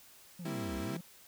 triangle linear two-way sweep, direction down then up, 185 to 59.4 to 185 Hz, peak -39 dBFS, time 0.39-1.01 s, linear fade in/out 5 ms, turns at 0.77 s
35% pulse chord, C dominant seventh, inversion second, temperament equal, 196 / 233.1 / 261.6 / 329.6 Hz, G3 / Bb3 / C4 / E4, 0 / 0 / 0 / 0 cents, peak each -39 / -43 / -43 / -39 dBFS, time 0.45-0.97 s, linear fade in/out 5 ms
effects white hiss -58 dBFS RMS until 1.27 s

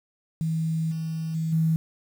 sine tone with level steps, 161.1 Hz, E3, 39 cents flat, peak -23 / -27 / -24 / -19 dBFS, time 0.41-1.76 s, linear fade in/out 0 ms, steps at 0.91 / 1.34 / 1.52 s, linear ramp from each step 10 ms, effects 8-bit

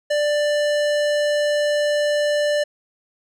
sine tone with hard clipping, 590 Hz, D5, 8 cents sharp, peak -19 dBFS, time 0.1-2.64 s, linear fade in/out 10 ms, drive 18 dB, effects none

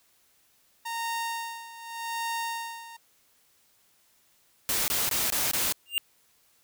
sawtooth tone with tremolo, 923 Hz, A#5, 17 cents flat, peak -25 dBFS, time 0.85-2.97 s, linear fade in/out 10 ms, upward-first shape sine, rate 0.85 Hz, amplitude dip 80%
white noise bursts, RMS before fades -27 dBFS, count 5, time 4.69-5.724 s, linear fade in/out 0 ms, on 190 ms, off 21 ms
square tone with exponential growth, 2800 Hz, F7, 4 cents sharp, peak -20 dBFS, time 5.86-5.98 s, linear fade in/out 0 ms, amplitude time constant 24 ms
effects white hiss -65 dBFS RMS until 6.63 s

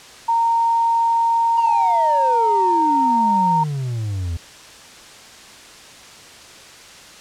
sine tone, 923 Hz, A#5, 17 cents flat, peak -14 dBFS, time 0.28-3.64 s, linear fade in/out 10 ms
triangle exponential sweep, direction down, 965 to 80.7 Hz, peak -19 dBFS, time 1.57-4.37 s, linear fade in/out 5 ms
effects white hiss -41 dBFS RMS until 7.2 s + low-pass 7000 Hz 12 dB/octave

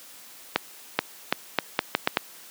accelerating click train, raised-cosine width 0.3 ms, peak -3 dBFS, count 8, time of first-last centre 0.56-2.171 s, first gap 430 ms, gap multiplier 0.78, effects white hiss -47 dBFS RMS until 2.5 s + high-pass 200 Hz 12 dB/octave

